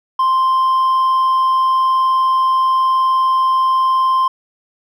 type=tone with hard clipping; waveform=sine; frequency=1046.5 Hz; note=C6; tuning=in tune; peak=-12 dBFS; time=0.19-4.28 s; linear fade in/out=5 ms; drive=2 dB; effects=none